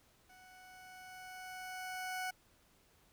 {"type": "tone with level ramp", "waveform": "20% pulse", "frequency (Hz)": 741, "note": "F#5", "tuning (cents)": 2, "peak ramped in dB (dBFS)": [-54, -32], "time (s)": [0.29, 2.31], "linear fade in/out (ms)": 10, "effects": ["pink hiss -69 dBFS RMS until 3.12 s"]}